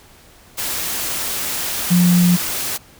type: tone in noise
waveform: sine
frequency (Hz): 176.6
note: F3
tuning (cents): +20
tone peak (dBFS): -10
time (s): 1.9-2.37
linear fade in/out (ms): 20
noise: white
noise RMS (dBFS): -23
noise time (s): 0.57-2.78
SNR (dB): +10
effects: pink hiss -47 dBFS RMS until 2.99 s